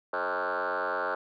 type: tone with frequency modulation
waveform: sine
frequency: 987.8 Hz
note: B5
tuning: in tune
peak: -26 dBFS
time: 0.13-1.15 s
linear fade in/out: 5 ms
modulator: 91.3 Hz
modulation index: 6
effects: tanh soft clip ceiling -25 dBFS